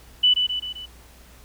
sine tone with echo, 2980 Hz, F#7, 12 cents sharp, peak -13 dBFS, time 0.23-0.34 s, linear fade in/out 10 ms, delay 130 ms, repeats 4, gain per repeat -5 dB, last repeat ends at 0.86 s, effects added 60 Hz sine -48 dBFS peak until 1.44 s + pink hiss -51 dBFS RMS until 1.44 s

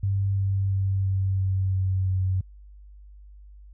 sine tone with pitch steps, 98.3 / 97.51 / 96.72 / 95.94 / 95.17 / 94.4 / 93.64 Hz, G2 / G2 / G2 / G2 / F#2 / F#2 / F#2, +5 / -9 / -23 / -37 / +49 / +35 / +21 cents, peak -21 dBFS, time 0.03-2.41 s, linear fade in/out 5 ms, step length 340 ms, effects added 50 Hz sine -44 dBFS peak until 3.73 s

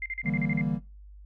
sine tone bursts, 2093 Hz, C7, in tune, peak -30 dBFS, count 8, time 0.02-0.612 s, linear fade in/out 2 ms, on 39 ms, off 40 ms
triangle chord, E half-diminished seventh, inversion third, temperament equal, 146.83 / 164.81 / 196 / 233.1 Hz, D3 / E3 / G3 / Bb3, 0 / 0 / 0 / 0 cents, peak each -29 dBFS, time 0.23-0.8 s, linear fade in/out 50 ms
effects noise-tail reverb RT60 0.3 s tail -21 dB re dry + added 50 Hz sine -45 dBFS peak until 1.25 s

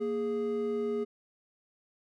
triangle tone pair together, 233.1 / 415.3 Hz, A#3 / G#4, 0 / 0 cents, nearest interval minor seventh, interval 1000 cents, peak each -33 / -28 dBFS, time 0-1.05 s, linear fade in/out 20 ms, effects none

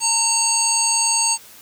harmonic tone with a mistuned harmonic, 910 Hz, A#5, 42 cents flat, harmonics 1 / 3 / 5 / 7 / 9, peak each -24 / -28 / -22 / -21 / -20 dBFS, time 0-1.38 s, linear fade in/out 50 ms, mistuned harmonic 7, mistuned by +52 cents, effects white hiss -44 dBFS RMS until 1.61 s

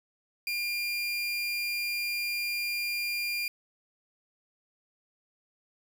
30% pulse tone, 2400 Hz, D7, 37 cents sharp, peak -27 dBFS, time 0.47-3.48 s, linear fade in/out 2 ms, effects 9-bit

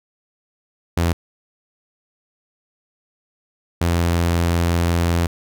sawtooth tone pair in turn, 84.8 / 85.34 Hz, E2 / F2, +50 / -39 cents, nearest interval unison, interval 11 cents, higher second, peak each -12 dBFS, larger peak neither, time 0.97-1.13 / 3.81-5.27 s, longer second, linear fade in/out 5 ms, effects none

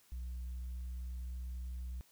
sine tone with pitch glide, 61.74 to 62.21 Hz, B1 to B1, 0 to +13 cents, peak -37 dBFS, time 0.12-2.01 s, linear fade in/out 0 ms, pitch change +13 cents, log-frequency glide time 0.38-1.7 s, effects tanh soft clip ceiling -38 dBFS + white hiss -67 dBFS RMS until 2.11 s

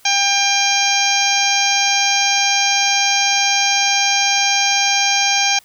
harmonic tone, 798 Hz, G5, 31 cents sharp, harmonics 1 / 2 / 3 / 4 / 5 / 6 / 7 / 8, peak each -20 / -25 / -19 / -22 / -24 / -25 / -21 / -21 dBFS, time 0.05-5.59 s, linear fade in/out 5 ms, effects white hiss -50 dBFS RMS until 5.64 s

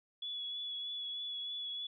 sine tone with vibrato, 3400 Hz, G#7, 40 cents sharp, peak -38 dBFS, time 0.22-1.87 s, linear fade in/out 5 ms, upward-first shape sine, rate 3.2 Hz, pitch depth 17 cents each way, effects none

